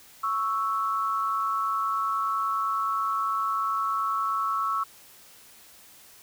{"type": "tone pair together", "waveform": "sine", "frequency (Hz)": [1108.7, 1318.5], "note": ["C#6", "E6"], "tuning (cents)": [0, 0], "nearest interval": "minor third", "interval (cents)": 300, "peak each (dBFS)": -27, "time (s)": [0.23, 4.84], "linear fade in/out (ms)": 10, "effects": ["white hiss -52 dBFS RMS until 6.22 s"]}